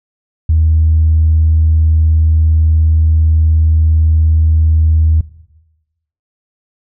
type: tone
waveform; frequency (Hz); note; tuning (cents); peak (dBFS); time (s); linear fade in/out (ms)
sine; 79.3; D#2; +33; -6; 0.49-5.21; 5
effects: noise-tail reverb RT60 1.0 s tail -18 dB re dry + tanh soft clip ceiling -2 dBFS